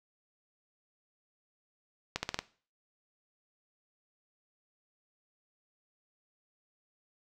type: accelerating click train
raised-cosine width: 0.2 ms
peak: -14 dBFS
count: 5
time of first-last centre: 2.16-2.39 s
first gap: 70 ms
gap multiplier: 0.87
effects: noise-tail reverb RT60 0.4 s tail -18 dB re dry